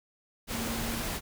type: tone in noise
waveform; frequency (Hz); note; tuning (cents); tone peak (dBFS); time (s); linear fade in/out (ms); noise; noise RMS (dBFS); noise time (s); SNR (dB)
sine; 229.7; A#3; -25; -36; 0.5-1.03; 50; pink; -34; 0.47-1.21; -5
effects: none